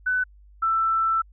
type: tone pair in turn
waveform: sine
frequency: 1500 / 1330.2 Hz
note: F#6 / E6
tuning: +23 / +15 cents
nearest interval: major second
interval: 208 cents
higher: first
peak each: -20 / -19 dBFS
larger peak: second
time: 0.06-0.24 / 0.62-1.22 s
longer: second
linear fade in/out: 10 ms
effects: added 50 Hz sine -48 dBFS peak until 1.32 s